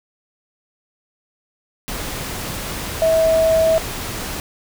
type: tone in noise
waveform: sine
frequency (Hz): 647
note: E5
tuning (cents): -32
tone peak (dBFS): -12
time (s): 3.02-3.78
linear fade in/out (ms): 0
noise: pink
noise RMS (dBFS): -27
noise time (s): 1.88-4.4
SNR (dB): +12
effects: none